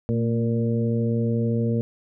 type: harmonic tone with a mistuned harmonic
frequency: 116.6 Hz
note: A#2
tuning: 1 cent sharp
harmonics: 1 / 2 / 3 / 4 / 5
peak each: -23 / -24 / -35 / -28 / -37 dBFS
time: 0.09-1.81 s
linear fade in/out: 0 ms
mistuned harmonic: 2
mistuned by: -36 cents
effects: none